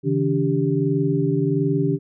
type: tone cluster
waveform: sine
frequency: 139.7 / 161.1 / 286.4 / 392.7 Hz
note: C#3 / E3 / D4 / G4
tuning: +14 / -39 / -43 / +3 cents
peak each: -23 dBFS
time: 0.03-1.99 s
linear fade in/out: 50 ms
effects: none